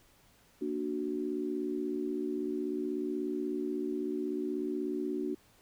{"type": "chord", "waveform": "sine", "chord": "Bb augmented", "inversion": "none", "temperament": "equal", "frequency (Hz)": [233.1, 293.7, 370], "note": ["Bb3", "D4", "F#4"], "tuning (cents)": [0, 0, 0], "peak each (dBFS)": [-39, -35, -35], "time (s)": [0.61, 5.35], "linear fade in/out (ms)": 10, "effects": ["pink hiss -64 dBFS RMS until 5.61 s"]}